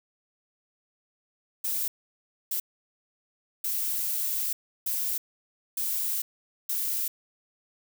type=noise bursts at uneven times; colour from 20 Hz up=violet; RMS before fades=-29 dBFS; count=6; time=1.64-1.88 / 2.51-2.6 / 3.64-4.53 / 4.86-5.18 / 5.77-6.22 / 6.69-7.08 s; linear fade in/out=5 ms; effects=none